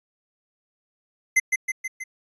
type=tone with echo; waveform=square; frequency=2064 Hz; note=C7; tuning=24 cents flat; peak=-15 dBFS; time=1.36-1.4 s; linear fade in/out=10 ms; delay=160 ms; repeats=4; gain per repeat=-4 dB; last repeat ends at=2.04 s; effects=resampled to 22050 Hz